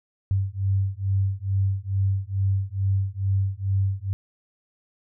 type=beating tone pair; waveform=sine; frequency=96.2 / 98.5 Hz; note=G2 / G2; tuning=-32 / +9 cents; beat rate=2.3 Hz; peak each=-24 dBFS; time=0.31-4.13 s; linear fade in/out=0 ms; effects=none